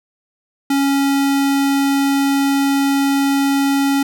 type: tone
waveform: square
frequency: 277.2 Hz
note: C#4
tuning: in tune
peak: -14 dBFS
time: 0.7-4.03 s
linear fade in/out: 5 ms
effects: none